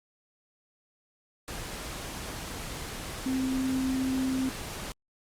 sine tone in noise, 261.6 Hz, C4, in tune, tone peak -26 dBFS, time 3.26-4.49 s, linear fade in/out 0 ms, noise pink, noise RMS -38 dBFS, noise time 1.48-4.92 s, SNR +9 dB, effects low-pass 12000 Hz 12 dB/octave + Opus 48 kbps

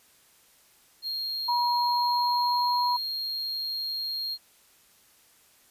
triangle tone, 4237 Hz, C8, 21 cents sharp, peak -28 dBFS, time 1.02-4.38 s, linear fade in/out 50 ms
sine tone with pitch glide, 966 to 979.5 Hz, B5 to B5, -39 to -15 cents, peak -23 dBFS, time 1.48-2.97 s, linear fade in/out 10 ms, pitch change +24 cents, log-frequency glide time 1.7-2.79 s
effects white hiss -60 dBFS RMS until 5.7 s + resampled to 32000 Hz

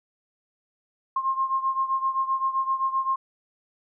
sine beating tone pair, 1063 / 1070.7 Hz, C6 / C6, +27 / +40 cents, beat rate 7.7 Hz, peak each -24 / -28 dBFS, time 1.16-3.16 s, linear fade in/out 5 ms, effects none

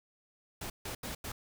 pink noise bursts at uneven times, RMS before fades -40 dBFS, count 4, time 0.61-0.7 / 0.85-0.95 / 1.03-1.15 / 1.24-1.32 s, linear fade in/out 5 ms, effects none

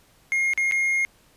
triangle tone with dropouts, 2139 Hz, C7, 38 cents sharp, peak -18 dBFS, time 0.32-1.05 s, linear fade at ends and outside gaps 0 ms, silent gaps 0.535-0.576 / 0.712-0.721 s, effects pink hiss -58 dBFS RMS until 1.36 s + resampled to 32000 Hz

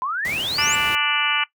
sine exponential sweep, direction up, 987.8 to 7590 Hz, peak -22 dBFS, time 0.02-0.75 s, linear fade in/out 0 ms
pink noise, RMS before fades -32 dBFS, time 0.25-0.95 s, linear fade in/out 0 ms
harmonic tone, 293.7 Hz, D4, in tune, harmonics 3 / 4 / 5 / 6 / 7 / 8 / 9 / 10, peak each -30 / -26 / -27 / -30 / -28 / -25 / -28 / -24 dBFS, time 0.58-1.44 s, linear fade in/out 5 ms
effects noise-tail reverb RT60 0.1 s tail -18 dB re dry + high-pass 80 Hz 12 dB/octave

